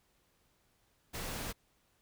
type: noise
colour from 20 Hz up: pink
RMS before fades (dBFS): -40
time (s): 1.13-1.53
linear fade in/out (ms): 20
effects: pink hiss -73 dBFS RMS until 2.01 s